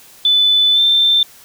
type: tone with pitch glide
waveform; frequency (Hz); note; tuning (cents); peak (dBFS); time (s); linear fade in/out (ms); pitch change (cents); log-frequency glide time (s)
sine; 3499 to 3564; A7 to A7; -10 to +22; -9; 0.25-1.23; 2; +32; 0.73-0.8
effects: white hiss -43 dBFS RMS until 1.44 s